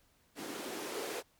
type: noise with band-pass filter sweep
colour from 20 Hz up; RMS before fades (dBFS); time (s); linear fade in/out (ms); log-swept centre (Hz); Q
blue; -41; 0.35-1.23; 50; 270 to 460; 3
effects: pink hiss -70 dBFS RMS until 1.39 s